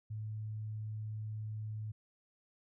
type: tone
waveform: sine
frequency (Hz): 107.9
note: A2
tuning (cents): -33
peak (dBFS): -38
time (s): 0.1-1.92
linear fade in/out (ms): 10
effects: none

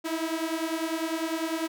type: beating tone pair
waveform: sawtooth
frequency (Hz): 319.2 / 329.2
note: D#4 / E4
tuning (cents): +44 / -2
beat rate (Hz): 10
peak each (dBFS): -27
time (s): 0.04-1.68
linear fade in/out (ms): 20
effects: none

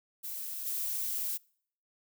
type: noise with level steps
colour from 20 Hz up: violet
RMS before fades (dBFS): -39 / -34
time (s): 0.23-1.38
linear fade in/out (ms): 20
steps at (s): 0.65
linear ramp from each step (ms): 20
effects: noise-tail reverb RT60 0.6 s tail -26 dB re dry

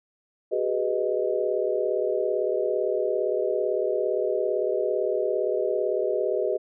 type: chord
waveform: sine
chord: G# minor seventh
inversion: third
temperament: equal with one note detuned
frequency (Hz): 377.6 / 415.3 / 493.9 / 622.3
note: F#4 / G#4 / B4 / D#5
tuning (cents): +35 / 0 / 0 / 0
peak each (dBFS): -28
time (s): 0.51-6.58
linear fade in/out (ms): 20
effects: none

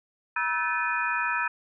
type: tone cluster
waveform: sine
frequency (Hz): 962 / 1307 / 1526 / 1739 / 2468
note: B5 / E6 / G6 / A6 / D#7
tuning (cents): -46 / -15 / -47 / -21 / -15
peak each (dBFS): -31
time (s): 0.36-1.48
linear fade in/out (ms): 5
effects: none

